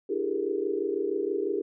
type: tone cluster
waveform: sine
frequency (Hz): 297.7 / 336.5 / 395.2 / 421.3 / 466.1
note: D4 / E4 / G4 / G#4 / A#4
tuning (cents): +24 / +36 / +14 / +25 / 0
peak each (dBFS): -37 / -34 / -29 / -32 / -35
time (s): 0.09-1.62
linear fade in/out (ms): 10
effects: none